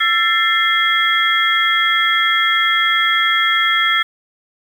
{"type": "tone cluster", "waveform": "sine", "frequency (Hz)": [1340, 1770, 2093, 3308], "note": ["E6", "A6", "C7", "G#7"], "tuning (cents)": [28, 10, 0, -8], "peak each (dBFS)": -18, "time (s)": [0, 4.03], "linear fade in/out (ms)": 10, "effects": ["7-bit"]}